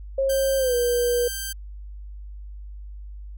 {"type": "tone with pitch glide", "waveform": "sine", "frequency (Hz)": [540, 483.9], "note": ["C#5", "B4"], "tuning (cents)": [-45, -35], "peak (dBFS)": -19, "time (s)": [0.18, 1.28], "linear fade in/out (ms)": 5, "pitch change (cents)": -190, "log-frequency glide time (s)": [0.58, 0.75]}
{"type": "tone", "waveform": "5% pulse", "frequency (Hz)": 1568, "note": "G6", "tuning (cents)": 0, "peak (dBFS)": -18, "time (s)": [0.29, 1.53], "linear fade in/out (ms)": 10}
{"effects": ["added 50 Hz sine -35 dBFS peak until 3.37 s"]}